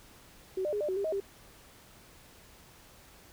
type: tone with pitch steps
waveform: sine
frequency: 376.8 / 599 / 414.7 / 598 / 374.7 / 398.5 / 632 / 395.1 Hz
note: F#4 / D5 / G#4 / D5 / F#4 / G4 / D#5 / G4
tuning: +32 / +34 / -3 / +31 / +22 / +28 / +27 / +14 cents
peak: -29 dBFS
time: 0.57-1.202 s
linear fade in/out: 5 ms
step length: 79 ms
effects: pink hiss -56 dBFS RMS until 3.32 s

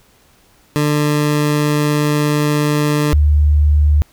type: tone pair in turn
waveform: 20% pulse / sine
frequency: 148.6 / 74.3 Hz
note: D3 / D2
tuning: +21 / +21 cents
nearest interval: octave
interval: 1200 cents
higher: first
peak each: -8 dBFS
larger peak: neither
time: 0.76-3.13 / 3.13-4.02 s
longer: first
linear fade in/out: 0 ms
effects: pink hiss -52 dBFS RMS until 4.12 s

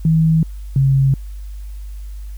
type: tone pair in turn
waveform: sine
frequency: 160.6 / 135.52 Hz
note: E3 / C#3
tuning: -45 / -39 cents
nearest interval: minor third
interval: 294 cents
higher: first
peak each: -10 / -10 dBFS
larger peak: neither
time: 0.05-0.43 / 0.76-1.14 s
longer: neither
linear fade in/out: 2 ms
effects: added 50 Hz sine -27 dBFS peak until 2.37 s + white hiss -52 dBFS RMS until 2.37 s

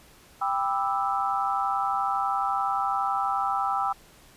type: chord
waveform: sine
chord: E minor seventh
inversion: first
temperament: just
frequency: 791.1 / 988.9 / 1186.7 / 1318.5 Hz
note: G5 / B5 / D6 / E6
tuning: +16 / +2 / +18 / 0 cents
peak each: -27 / -32 / -32 / -28 dBFS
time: 0.41-3.93 s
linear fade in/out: 10 ms
effects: pink hiss -54 dBFS RMS until 4.36 s + resampled to 32000 Hz

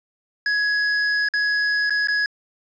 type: tone with dropouts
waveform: square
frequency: 1675 Hz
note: G#6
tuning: 14 cents sharp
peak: -19 dBFS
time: 0.46-2.26 s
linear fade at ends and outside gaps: 2 ms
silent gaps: 1.287-1.337 / 1.897-1.905 / 2.073-2.084 s
effects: resampled to 16000 Hz + 8-bit

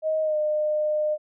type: tone with pitch glide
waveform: sine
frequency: 628 to 607.3 Hz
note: D#5 to D#5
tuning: +16 to -42 cents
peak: -21 dBFS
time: 0.02-1.18 s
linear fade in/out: 50 ms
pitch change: -58 cents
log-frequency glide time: 0.22-0.37 s
effects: none

